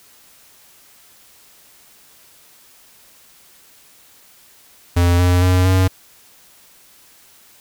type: tone with pitch steps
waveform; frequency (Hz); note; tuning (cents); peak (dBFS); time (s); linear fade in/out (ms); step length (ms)
square; 87.31 / 89.3 / 91.33 / 93.41; F2 / F2 / F#2 / F#2; 0 / +39 / -22 / +17; -12; 4.96-5.88; 10; 230
effects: white hiss -49 dBFS RMS until 7.6 s